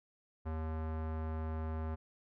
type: tone with low-pass filter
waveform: square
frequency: 79.3 Hz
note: D#2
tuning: 33 cents sharp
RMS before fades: -38 dBFS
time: 0.45-1.96 s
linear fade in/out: 20 ms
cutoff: 1200 Hz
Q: 1.3
effects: none